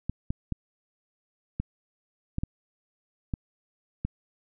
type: clicks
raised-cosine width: 5 ms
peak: -16 dBFS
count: 8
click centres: 0.096 / 0.305 / 0.523 / 1.6 / 2.384 / 2.435 / 3.338 / 4.05 s
effects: none